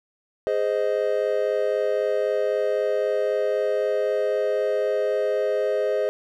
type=chord; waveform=triangle; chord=Ab major; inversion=none; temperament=just; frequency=415.3 / 519.1 / 623 Hz; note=Ab4 / C5 / Eb5; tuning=0 / -14 / +2 cents; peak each=-23 dBFS; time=0.47-6.09 s; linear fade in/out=0 ms; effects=none